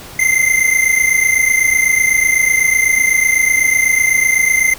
square tone pair together, 2065 / 2093 Hz, C7 / C7, -23 / 0 cents, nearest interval unison, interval 23 cents, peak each -14 dBFS, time 0.19-4.74 s, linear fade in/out 5 ms, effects pink hiss -34 dBFS RMS until 4.78 s

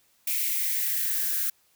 violet noise with high-pass filter sweep, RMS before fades -27 dBFS, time 0.27-1.5 s, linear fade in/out 5 ms, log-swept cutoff 2300 to 1500 Hz, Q 5.2, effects white hiss -65 dBFS RMS until 1.75 s

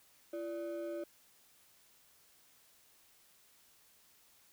triangle ring-modulated tone, 461.4 Hz, A#4, 18 cents flat, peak -33 dBFS, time 0.33-1.04 s, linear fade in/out 5 ms, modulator 122 Hz, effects white hiss -66 dBFS RMS until 4.52 s

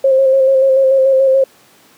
sine tone with vibrato, 533 Hz, C5, 32 cents sharp, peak -7 dBFS, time 0.04-1.44 s, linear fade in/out 5 ms, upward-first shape square, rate 6.9 Hz, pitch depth 22 cents each way, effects pink hiss -47 dBFS RMS until 1.97 s + high-pass 200 Hz 12 dB/octave

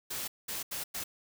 white noise bursts at uneven times, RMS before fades -37 dBFS, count 4, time 0.1-0.28 / 0.48-0.63 / 0.71-0.84 / 0.94-1.04 s, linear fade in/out 10 ms, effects none

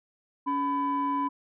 sine tone pair together, 281.6 / 1000 Hz, C#4 / B5, +27 / +21 cents, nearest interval octave + minor seventh, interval 2194 cents, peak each -28 / -25 dBFS, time 0.46-1.29 s, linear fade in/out 20 ms, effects tanh soft clip ceiling -21 dBFS

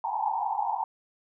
pink band-pass noise, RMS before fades -29 dBFS, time 0.04-0.84 s, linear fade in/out 2 ms, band 790 to 930 Hz, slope 96 dB/octave, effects none

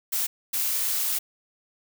blue noise bursts at uneven times, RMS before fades -26 dBFS, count 2, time 0.12-0.27 / 0.53-1.19 s, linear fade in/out 10 ms, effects none

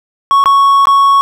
triangle tone with dropouts, 1108.7 Hz, C#6, in tune, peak -3 dBFS, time 0.31-1.21 s, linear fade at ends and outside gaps 0 ms, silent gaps 0.44-0.458 / 0.855-0.871 s, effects none

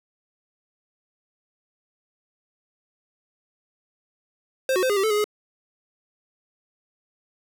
square tone with pitch steps, 526 / 369.8 / 517 / 409.6 / 388 / 437.6 / 416.8 / 420.6 Hz, C5 / F#4 / C5 / G#4 / G4 / A4 / G#4 / G#4, +9 / -1 / -21 / -24 / -18 / -9 / +6 / +22 cents, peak -20 dBFS, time 4.69-5.242 s, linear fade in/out 2 ms, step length 69 ms, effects none

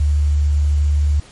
sine tone with quantisation, 73.42 Hz, D2, in tune, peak -12 dBFS, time 0-1.2 s, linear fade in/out 5 ms, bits 7, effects pink hiss -44 dBFS RMS until 1.31 s + MP3 48 kbps

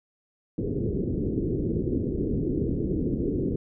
white low-pass noise, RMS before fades -27 dBFS, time 0.58-3.56 s, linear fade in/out 2 ms, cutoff 420 Hz, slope 48 dB/octave, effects none

